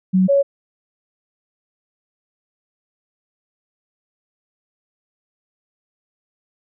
sine tone pair in turn, 186.7 / 558.3 Hz, F#3 / C#5, +16 / +12 cents, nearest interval octave + perfect fifth, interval 1896 cents, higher second, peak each -11 dBFS, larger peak neither, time 0.13-0.28 / 0.28-0.43 s, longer neither, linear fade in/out 20 ms, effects none

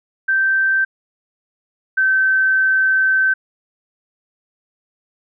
sine tone pair in turn, 1559 / 1542 Hz, G6 / G6, -10 / -29 cents, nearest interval unison, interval 19 cents, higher first, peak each -13 / -12 dBFS, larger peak second, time 0.28-0.85 / 1.97-3.34 s, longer second, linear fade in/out 10 ms, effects none

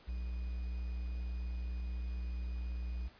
triangle tone with quantisation, 60.3 Hz, B1, 41 cents flat, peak -34 dBFS, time 0.07-3.09 s, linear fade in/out 20 ms, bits 10, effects pink hiss -61 dBFS RMS until 3.19 s + resampled to 11025 Hz

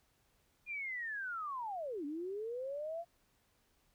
sine linear two-way sweep, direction down then up, 2447 to 278.7 to 696 Hz, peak -38 dBFS, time 0.66-3.05 s, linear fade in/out 50 ms, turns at 2.05 s, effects pink hiss -74 dBFS RMS until 3.94 s

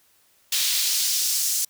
pink noise with high-pass filter sweep, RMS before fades -23 dBFS, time 0.52-1.65 s, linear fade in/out 5 ms, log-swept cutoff 3500 to 6600 Hz, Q 1.4, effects white hiss -61 dBFS RMS until 1.69 s

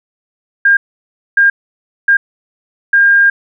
sine tone bursts at uneven times, 1609 Hz, G6, 45 cents sharp, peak -5 dBFS, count 4, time 0.65-0.77 / 1.37-1.5 / 2.08-2.17 / 2.93-3.3 s, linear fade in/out 5 ms, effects none

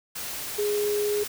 sine tone in noise, 415.3 Hz, G#4, in tune, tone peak -23 dBFS, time 0.58-1.24 s, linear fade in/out 10 ms, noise white, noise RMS -34 dBFS, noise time 0.15-1.28 s, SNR +8 dB, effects none

